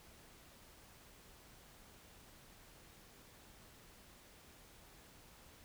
silence, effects pink hiss -61 dBFS RMS until 5.64 s

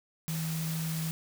sine tone in noise, 161 Hz, E3, 41 cents flat, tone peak -31 dBFS, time 0.28-1.11 s, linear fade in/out 0 ms, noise white, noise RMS -40 dBFS, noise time 0.28-1.11 s, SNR +6 dB, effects none

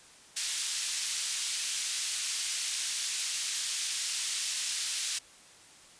white band-pass noise, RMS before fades -33 dBFS, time 0.36-5.19 s, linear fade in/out 10 ms, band 2800 to 8500 Hz, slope 12 dB/octave, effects white hiss -55 dBFS RMS until 5.99 s + resampled to 22050 Hz

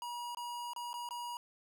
square tone with dropouts, 960 Hz, B5, 49 cents flat, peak -40 dBFS, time 0.02-1.37 s, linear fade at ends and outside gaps 1 ms, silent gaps 0.348-0.371 / 0.734-0.762 / 0.931-0.94 / 1.089-1.108 s, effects none

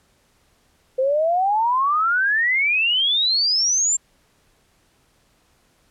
sine exponential sweep, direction up, 509 to 7459 Hz, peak -16 dBFS, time 0.98-3.97 s, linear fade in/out 10 ms, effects pink hiss -61 dBFS RMS until 5.9 s + low-pass 12000 Hz 12 dB/octave

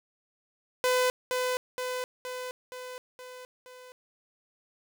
sawtooth tone with echo, 504 Hz, B4, 35 cents sharp, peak -19 dBFS, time 0.84-1.1 s, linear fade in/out 0 ms, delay 470 ms, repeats 6, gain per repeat -4 dB, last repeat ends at 3.92 s, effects none

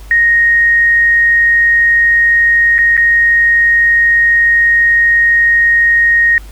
sine tone with dropouts, 1866 Hz, A#6, 1 cent sharp, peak -6 dBFS, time 0.11-6.38 s, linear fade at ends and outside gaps 1 ms, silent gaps 2.782-2.788 / 2.968-2.976 s, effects added 50 Hz sine -29 dBFS peak until 6.51 s + pink hiss -41 dBFS RMS until 6.51 s

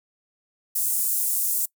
pink high-pass noise, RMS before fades -24 dBFS, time 0.75-1.66 s, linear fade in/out 10 ms, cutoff 8600 Hz, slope 24 dB/octave, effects noise-tail reverb RT60 0.1 s tail -23 dB re dry

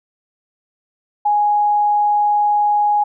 sine tone, 830.6 Hz, G#5, in tune, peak -12 dBFS, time 1.25-3.04 s, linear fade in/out 10 ms, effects none

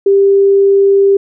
sine tone, 395.3 Hz, G4, 15 cents sharp, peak -5 dBFS, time 0.06-1.17 s, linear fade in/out 5 ms, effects none

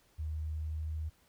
sine tone with pitch glide, 77.6 to 78.23 Hz, D#2 to D#2, -4 to +10 cents, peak -34 dBFS, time 0.18-1.1 s, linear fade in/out 20 ms, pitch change +14 cents, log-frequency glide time 0.42-0.99 s, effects pink hiss -68 dBFS RMS until 1.28 s

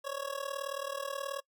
25% pulse tone with amplitude modulation, 554.4 Hz, C#5, in tune, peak -28 dBFS, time 0.04-1.41 s, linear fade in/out 20 ms, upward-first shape sine, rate 38.6 Hz, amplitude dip 85%, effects noise-tail reverb RT60 0.1 s tail -24 dB re dry

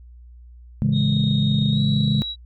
sine chord, A major seventh, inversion none, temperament equal, 110 / 138.59 / 164.81 / 207.7 Hz, A2 / C#3 / E3 / G#3, 0 / 0 / 0 / 0 cents, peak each -25 / -19 / -25 / -20 dBFS, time 0.82-2.22 s, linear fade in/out 0 ms
sine tone with pitch glide, 3729 to 3883 Hz, A#7 to B7, 0 to -30 cents, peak -26 dBFS, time 0.92-2.36 s, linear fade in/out 50 ms, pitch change +70 cents, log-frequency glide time 1.7-1.81 s
effects tanh soft clip ceiling -9 dBFS + added 60 Hz sine -41 dBFS peak until 2.45 s

